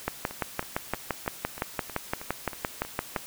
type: two click trains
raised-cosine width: 0.5 ms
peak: -23 / -11 dBFS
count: 10 / 19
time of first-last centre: 0.31-3.167 / 0.08-3.162 s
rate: 3.15 / 5.84 Hz
effects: white hiss -44 dBFS RMS until 3.26 s